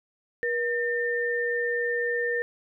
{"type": "tone pair together", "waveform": "sine", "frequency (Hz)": [478.6, 1805.9], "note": ["A#4", "A6"], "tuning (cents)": [46, 45], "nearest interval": "octave + major seventh", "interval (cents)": 2299, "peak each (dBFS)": -27, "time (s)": [0.43, 2.42], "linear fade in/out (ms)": 0, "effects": []}